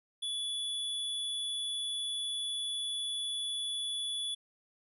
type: tone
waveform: square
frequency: 3428 Hz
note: A7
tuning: 46 cents flat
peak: -34 dBFS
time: 0.22-4.35 s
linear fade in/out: 10 ms
effects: resampled to 32000 Hz